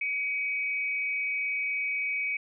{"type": "tone pair together", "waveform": "sine", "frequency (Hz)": [2264, 2521], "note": ["C#7", "D#7"], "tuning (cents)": [36, 22], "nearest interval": "major second", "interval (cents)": 186, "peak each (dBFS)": [-28, -35], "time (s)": [0.01, 2.37], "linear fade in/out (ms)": 5, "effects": []}